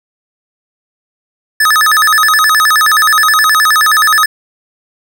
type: tone with vibrato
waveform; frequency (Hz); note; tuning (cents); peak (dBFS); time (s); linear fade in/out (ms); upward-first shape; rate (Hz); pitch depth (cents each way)
square; 1480; F#6; 0; -7; 1.6-4.26; 5; square; 9.5; 280
effects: none